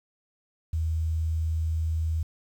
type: tone with quantisation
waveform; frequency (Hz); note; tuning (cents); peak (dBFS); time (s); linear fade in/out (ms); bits
sine; 80.4; E2; -43; -24; 0.73-2.23; 5; 9
effects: none

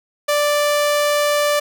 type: tone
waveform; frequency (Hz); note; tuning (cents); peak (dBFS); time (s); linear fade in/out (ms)
sawtooth; 587.3; D5; 0; -11; 0.28-1.6; 10
effects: none

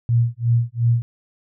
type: tone with tremolo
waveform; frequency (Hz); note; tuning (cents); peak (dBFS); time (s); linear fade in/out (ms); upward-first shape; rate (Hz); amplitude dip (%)
sine; 117.9; A#2; +20; -12; 0.09-1.02; 0; sine; 2.8; 100
effects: none

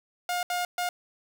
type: tone bursts at uneven times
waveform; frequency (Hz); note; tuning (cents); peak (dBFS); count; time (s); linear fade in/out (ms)
sawtooth; 712; F5; +33; -23; 3; 0.29-0.43 / 0.5-0.65 / 0.78-0.89; 2
effects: none

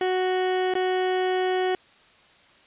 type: tone with dropouts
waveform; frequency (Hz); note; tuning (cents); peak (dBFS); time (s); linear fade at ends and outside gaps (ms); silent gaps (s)
30% pulse; 370; F#4; 0; -19; 0.01-1.75; 2; 0.739-0.752
effects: white hiss -55 dBFS RMS until 2.66 s + resampled to 8000 Hz

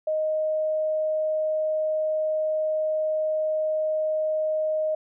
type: tone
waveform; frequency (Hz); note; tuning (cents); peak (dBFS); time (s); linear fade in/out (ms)
sine; 622.3; D#5; 0; -22; 0.07-4.95; 5
effects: none

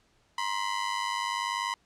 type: ring-modulated tone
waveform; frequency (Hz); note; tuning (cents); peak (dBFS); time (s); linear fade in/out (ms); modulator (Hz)
sawtooth; 1000; B5; +21; -22; 0.38-1.74; 2; 50.2
effects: pink hiss -67 dBFS RMS until 1.85 s + low-pass 7000 Hz 12 dB/octave

